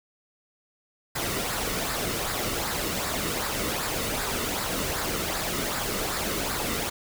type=noise with flanger; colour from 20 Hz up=pink; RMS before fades=-29 dBFS; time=1.15-6.9 s; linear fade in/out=10 ms; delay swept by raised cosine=0.32 to 1.26 ms; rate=2.6 Hz; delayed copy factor=-0.5; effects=none